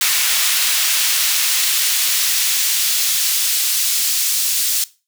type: noise with high-pass filter sweep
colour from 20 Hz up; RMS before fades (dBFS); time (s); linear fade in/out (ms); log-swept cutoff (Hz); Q
pink; -17; 0.01-4.84; 2; 2300 to 4900; 0.73
effects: noise-tail reverb RT60 0.3 s tail -19 dB re dry